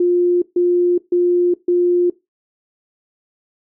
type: tone bursts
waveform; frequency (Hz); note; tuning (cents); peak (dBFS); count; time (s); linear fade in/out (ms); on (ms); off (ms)
sine; 353.1; F4; +19; -11; 4; 0-2.1; 5; 420; 140
effects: noise-tail reverb RT60 0.2 s tail -19 dB re dry